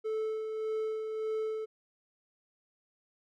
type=tone with tremolo; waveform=triangle; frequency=437.2 Hz; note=A4; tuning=11 cents flat; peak=-28 dBFS; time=0.04-1.66 s; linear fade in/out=20 ms; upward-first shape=sine; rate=1.7 Hz; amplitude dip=40%; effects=none